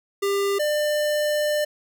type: tone pair in turn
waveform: square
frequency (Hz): 398.7 / 597.4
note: G4 / D5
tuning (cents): +29 / +29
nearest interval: perfect fifth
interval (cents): 700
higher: second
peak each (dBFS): -21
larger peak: neither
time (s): 0.22-0.59 / 0.59-1.65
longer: second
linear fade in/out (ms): 10
effects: none